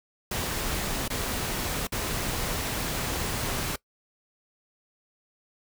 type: noise with dropouts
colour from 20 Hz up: pink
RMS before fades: -30 dBFS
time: 0.31-3.76 s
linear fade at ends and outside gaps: 5 ms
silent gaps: 1.081-1.101 / 1.871-1.921 s
effects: noise-tail reverb RT60 0.1 s tail -21 dB re dry